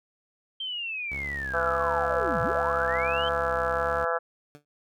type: linear two-way sweep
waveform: sine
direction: down then up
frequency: 3163 to 95.6 to 3163 Hz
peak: -30 dBFS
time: 0.6-3.29 s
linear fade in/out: 5 ms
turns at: 2.42 s
type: tone with vibrato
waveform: sawtooth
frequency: 67.8 Hz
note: C#2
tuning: 38 cents flat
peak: -33 dBFS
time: 1.11-4.05 s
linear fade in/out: 10 ms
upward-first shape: sine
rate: 1.5 Hz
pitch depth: 84 cents each way
type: harmonic tone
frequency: 167.6 Hz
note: E3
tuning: 29 cents sharp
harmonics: 3 / 4 / 5 / 6 / 7 / 8 / 9 / 10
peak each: -29 / -31 / -35 / -36 / -35 / -30 / -37 / -35 dBFS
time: 1.53-4.19 s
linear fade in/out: 20 ms
type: tone with exponential decay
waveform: 15% pulse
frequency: 146.83 Hz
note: D3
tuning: in tune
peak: -36 dBFS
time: 4.55-4.65 s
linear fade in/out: 0 ms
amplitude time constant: 21 ms
effects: none

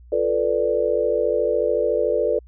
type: chord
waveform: sine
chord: B half-diminished seventh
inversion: second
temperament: equal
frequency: 349.2 / 440 / 493.9 / 587.3 Hz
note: F4 / A4 / B4 / D5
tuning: 0 / 0 / 0 / 0 cents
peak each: -28 / -22 / -22 / -23 dBFS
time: 0.12-2.39 s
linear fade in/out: 5 ms
effects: added 60 Hz sine -43 dBFS peak until 2.47 s

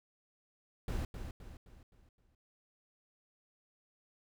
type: noise with echo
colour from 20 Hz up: brown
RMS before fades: -36 dBFS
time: 0.88-1.05 s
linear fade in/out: 2 ms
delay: 260 ms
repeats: 5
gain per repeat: -7 dB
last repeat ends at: 2.35 s
effects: none

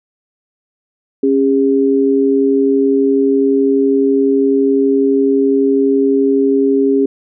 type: tone pair together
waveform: sine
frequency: 273.6 / 405.5 Hz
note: C#4 / G#4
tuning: -23 / -41 cents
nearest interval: perfect fifth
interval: 682 cents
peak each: -12 dBFS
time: 1.23-7.06 s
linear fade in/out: 5 ms
effects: none

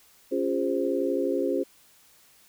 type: chord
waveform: sine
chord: Db major seventh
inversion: none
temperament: equal with one note detuned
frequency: 277.2 / 349.2 / 408.4 / 523.3 Hz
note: Db4 / F4 / Ab4 / C5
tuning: 0 / 0 / -29 / 0 cents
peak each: -29 dBFS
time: 0.31-1.64 s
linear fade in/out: 20 ms
effects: white hiss -58 dBFS RMS until 2.48 s

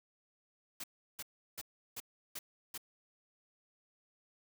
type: noise bursts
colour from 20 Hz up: white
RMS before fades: -43 dBFS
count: 6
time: 0.8-2.778 s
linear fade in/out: 5 ms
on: 38 ms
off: 350 ms
effects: none

